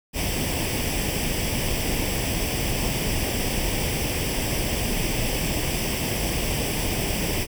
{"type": "noise with comb filter", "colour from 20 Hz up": "pink", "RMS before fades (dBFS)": -25, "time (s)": [0.13, 7.47], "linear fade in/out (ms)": 50, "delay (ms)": 0.37, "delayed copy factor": 0.7, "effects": []}